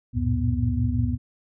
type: tone cluster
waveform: sine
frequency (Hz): 70.1 / 89.8 / 111.7 / 117.4 / 245.1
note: C#2 / F2 / A2 / A#2 / B3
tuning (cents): +20 / +49 / +27 / +13 / -13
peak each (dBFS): -27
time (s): 0.13-1.18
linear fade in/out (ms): 50
effects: none